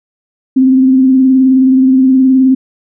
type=tone with vibrato; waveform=sine; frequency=261.6 Hz; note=C4; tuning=in tune; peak=-4 dBFS; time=0.56-2.55 s; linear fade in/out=10 ms; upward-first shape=triangle; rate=19 Hz; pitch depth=40 cents each way; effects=none